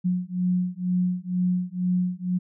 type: beating tone pair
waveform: sine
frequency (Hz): 179.7 / 181.8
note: F3 / F#3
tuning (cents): +50 / -30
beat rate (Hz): 2.1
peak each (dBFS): -25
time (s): 0.04-2.39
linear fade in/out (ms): 20
effects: none